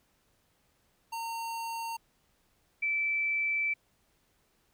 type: tone pair in turn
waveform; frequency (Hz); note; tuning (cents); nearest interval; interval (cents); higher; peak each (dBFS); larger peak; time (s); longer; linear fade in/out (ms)
square / sine; 916 / 2322; A#5 / D7; -31 / -20; octave + major third; 1611; second; -35 / -27; second; 1.12-1.97 / 2.82-3.74; second; 10
effects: pink hiss -71 dBFS RMS until 4.73 s